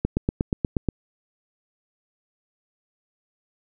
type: click train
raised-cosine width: 3 ms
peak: -8 dBFS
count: 8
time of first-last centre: 0.05-0.887 s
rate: 8.36 Hz
effects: none